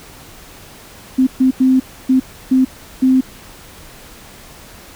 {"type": "tone bursts at uneven times", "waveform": "sine", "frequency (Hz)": 260, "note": "C4", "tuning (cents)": -11, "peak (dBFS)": -8, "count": 6, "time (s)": [[1.18, 1.27], [1.4, 1.51], [1.6, 1.8], [2.09, 2.2], [2.51, 2.65], [3.02, 3.21]], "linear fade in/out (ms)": 10, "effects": ["pink hiss -39 dBFS RMS until 4.95 s"]}